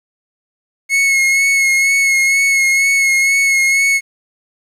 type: tone with vibrato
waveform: 45% pulse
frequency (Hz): 2182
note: C#7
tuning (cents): -28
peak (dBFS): -10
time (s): 0.89-4.01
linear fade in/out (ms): 50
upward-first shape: sine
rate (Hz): 2.1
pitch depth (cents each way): 25
effects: low-pass 10000 Hz 12 dB/octave + 8-bit